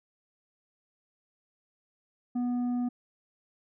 sine tone with tanh clipping, 245 Hz, B3, 14 cents flat, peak -28 dBFS, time 2.35-2.89 s, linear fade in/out 10 ms, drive 6 dB, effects none

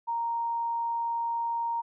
sine tone, 931 Hz, A#5, 2 cents flat, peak -27 dBFS, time 0.07-1.82 s, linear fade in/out 20 ms, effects none

